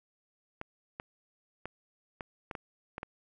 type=clicks; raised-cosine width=0.5 ms; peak=-23 dBFS; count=8; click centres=0.614 / 0.999 / 1.656 / 2.208 / 2.512 / 2.552 / 2.981 / 3.031 s; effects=none